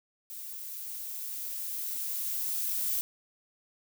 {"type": "noise with level ramp", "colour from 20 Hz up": "violet", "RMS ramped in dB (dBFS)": [-42, -30], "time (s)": [0.3, 3.01], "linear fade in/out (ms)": 0, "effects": []}